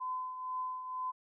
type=tone with tremolo; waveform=sine; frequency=1019 Hz; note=C6; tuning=46 cents flat; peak=-33 dBFS; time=0-1.12 s; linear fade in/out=20 ms; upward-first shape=triangle; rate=2.1 Hz; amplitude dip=60%; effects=none